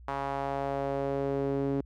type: tone with band-pass filter sweep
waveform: sawtooth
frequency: 138.4 Hz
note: C#3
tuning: 2 cents flat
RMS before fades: -31 dBFS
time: 0.08-1.81 s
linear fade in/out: 2 ms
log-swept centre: 960 to 330 Hz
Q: 2.2
effects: added 60 Hz sine -47 dBFS peak until 1.85 s